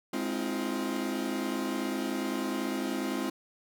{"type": "chord", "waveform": "40% pulse", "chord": "F minor seventh", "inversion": "first", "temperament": "equal with one note detuned", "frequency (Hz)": [207.7, 261.6, 319.1, 349.2], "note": ["Ab3", "C4", "Eb4", "F4"], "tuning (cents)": [0, 0, 44, 0], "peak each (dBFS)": [-36, -33, -36, -36], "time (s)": [0.13, 3.3], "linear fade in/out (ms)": 5, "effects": []}